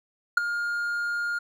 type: tone with ADSR envelope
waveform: triangle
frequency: 1415 Hz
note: F6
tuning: 22 cents sharp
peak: -10 dBFS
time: 0.37-1.39 s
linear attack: 6 ms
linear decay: 8 ms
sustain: -14 dB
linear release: 10 ms
effects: none